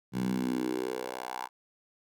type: tone with high-pass filter sweep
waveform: 10% pulse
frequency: 62.9 Hz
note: B1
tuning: 32 cents sharp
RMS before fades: -33 dBFS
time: 0.12-1.49 s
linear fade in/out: 50 ms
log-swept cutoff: 150 to 940 Hz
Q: 3.8
effects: none